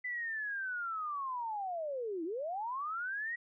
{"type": "linear two-way sweep", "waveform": "sine", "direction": "down then up", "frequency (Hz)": [2009, 311.1, 1928], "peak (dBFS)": -35, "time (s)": [0.04, 3.36], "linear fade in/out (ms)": 10, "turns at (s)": 2.24, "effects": []}